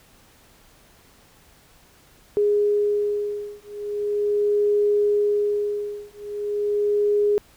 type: beating tone pair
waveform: sine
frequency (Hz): 413.1 / 413.5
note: G#4 / G#4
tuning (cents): -9 / -8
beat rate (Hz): 0.4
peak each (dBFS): -22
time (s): 2.37-7.38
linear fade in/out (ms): 0
effects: pink hiss -54 dBFS RMS until 7.56 s

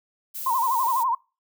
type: noise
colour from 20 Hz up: violet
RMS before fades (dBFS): -33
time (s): 0.34-1.04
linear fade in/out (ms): 20
type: tone with vibrato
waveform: sine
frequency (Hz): 987.8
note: B5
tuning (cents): 0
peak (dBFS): -20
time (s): 0.46-1.15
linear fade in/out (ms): 5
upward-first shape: sine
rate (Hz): 12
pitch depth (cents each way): 140
effects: noise-tail reverb RT60 0.3 s tail -25 dB re dry

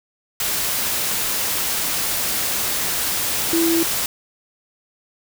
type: tone in noise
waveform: sine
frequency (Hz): 332.4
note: E4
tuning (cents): +15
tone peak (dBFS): -16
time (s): 3.53-3.83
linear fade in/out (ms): 2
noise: white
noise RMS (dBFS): -22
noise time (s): 0.4-4.06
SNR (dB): +3
effects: none

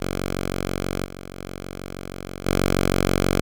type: tone with level steps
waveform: 5% pulse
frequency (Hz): 46.25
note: F#1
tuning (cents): 0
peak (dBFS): -13 / -24 / -21 / -7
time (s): 0-3.41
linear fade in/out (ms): 10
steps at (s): 1.05 / 1.38 / 2.46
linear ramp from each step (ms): 10
effects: none

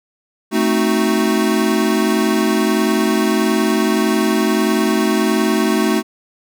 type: chord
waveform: square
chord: A diminished seventh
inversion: none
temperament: equal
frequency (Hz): 220 / 261.6 / 311.1 / 370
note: A3 / C4 / Eb4 / Gb4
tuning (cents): 0 / 0 / 0 / 0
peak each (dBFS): -18 / -23 / -20 / -20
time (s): 0.51-6.03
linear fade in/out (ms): 50
effects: none

